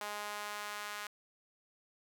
sawtooth tone with high-pass filter sweep, 207.7 Hz, G#3, in tune, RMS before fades -42 dBFS, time 0.01-1.07 s, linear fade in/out 2 ms, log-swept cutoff 830 to 1300 Hz, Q 1.3, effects none

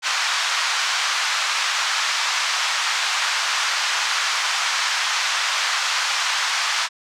pink band-pass noise, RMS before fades -22 dBFS, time 0.02-6.89 s, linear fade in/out 50 ms, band 1000 to 6500 Hz, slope 24 dB/octave, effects none

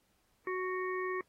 harmonic tone, 370 Hz, F#4, in tune, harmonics 1 / 3 / 5 / 6, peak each -35 / -39 / -41 / -46 dBFS, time 0.47-1.21 s, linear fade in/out 2 ms, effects pink hiss -74 dBFS RMS until 1.28 s + AAC 48 kbps

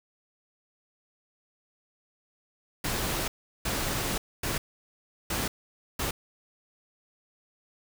pink noise bursts at uneven times, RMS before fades -30 dBFS, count 5, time 2.84-3.28 / 3.65-4.18 / 4.43-4.58 / 5.3-5.48 / 5.99-6.11 s, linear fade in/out 5 ms, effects none

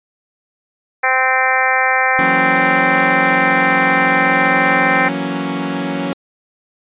harmonic tone, 259.8 Hz, C4, 12 cents flat, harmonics 2 / 3 / 4 / 5 / 6 / 7 / 8 / 9, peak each -23 / -18 / -22 / -22 / -20 / -18 / -20 / -22 dBFS, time 1.03-5.09 s, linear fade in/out 10 ms
sawtooth chord, F# dominant seventh, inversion third, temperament equal, 164.81 / 185 / 233.1 / 277.2 Hz, E3 / F#3 / A#3 / C#4, 0 / 0 / 0 / 0 cents, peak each -23 / -20 / -23 / -17 dBFS, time 2.19-6.13 s, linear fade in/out 0 ms
white noise, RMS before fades -32 dBFS, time 2.55-4.98 s, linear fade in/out 10 ms
effects resampled to 8000 Hz

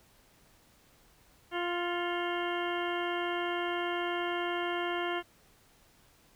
harmonic tone with a mistuned harmonic, 349.2 Hz, F4, in tune, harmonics 1 / 2 / 3 / 4 / 5 / 6 / 8 / 9, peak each -34 / -37 / -39 / -40 / -41 / -42 / -43 / -44 dBFS, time 1.51-5.23 s, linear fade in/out 50 ms, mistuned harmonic 6, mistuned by +48 cents, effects pink hiss -63 dBFS RMS until 6.35 s

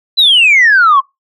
sine exponential sweep, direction down, 4063 to 1046.5 Hz, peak -3 dBFS, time 0.17-1.01 s, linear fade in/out 20 ms, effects noise-tail reverb RT60 0.2 s tail -23 dB re dry + tanh soft clip ceiling -1 dBFS

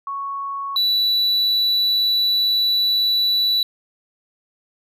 sine / triangle tone pair in turn, 1108.7 / 3951 Hz, C#6 / B7, 0 / 0 cents, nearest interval octave + minor seventh, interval 2200 cents, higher second, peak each -24 / -14 dBFS, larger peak second, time 0.07-0.76 / 0.76-3.63 s, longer second, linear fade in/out 2 ms, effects none

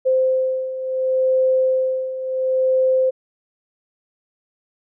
sine beating tone pair, 519 / 519.71 Hz, C5 / C5, -14 / -12 cents, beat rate 0.71 Hz, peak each -22 / -17 dBFS, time 0.05-3.11 s, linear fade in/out 20 ms, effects none

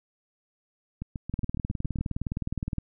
two click trains, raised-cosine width 5 ms, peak -17 / -21 dBFS, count 29 / 8, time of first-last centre 1.34-2.783 / 1.02-1.987 s, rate 19.4 / 7.24 Hz, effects none

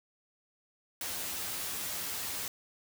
white noise with comb filter, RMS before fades -37 dBFS, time 1.01-2.48 s, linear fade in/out 2 ms, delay 11 ms, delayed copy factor +0.7, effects none

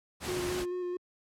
pink noise, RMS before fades -36 dBFS, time 0.2-0.66 s, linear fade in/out 50 ms
triangle tone with vibrato, 358.9 Hz, F4, 47 cents sharp, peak -30 dBFS, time 0.28-0.97 s, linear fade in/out 5 ms, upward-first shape square, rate 4.6 Hz, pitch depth 15 cents each way
effects high-pass 60 Hz 12 dB/octave + low-pass 11000 Hz 12 dB/octave

